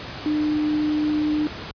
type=tone in noise; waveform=sine; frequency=302.2 Hz; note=D4; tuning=50 cents sharp; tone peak=-19 dBFS; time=0.26-1.47 s; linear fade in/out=0 ms; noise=pink; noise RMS=-34 dBFS; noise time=0-1.71 s; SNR=+12 dB; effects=high-pass 60 Hz 12 dB/octave + resampled to 11025 Hz